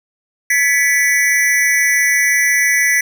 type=tone with amplitude modulation; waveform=square; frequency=1975.5 Hz; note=B6; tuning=in tune; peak=-8 dBFS; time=0.5-3.01 s; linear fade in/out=5 ms; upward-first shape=sine; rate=274 Hz; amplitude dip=90%; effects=none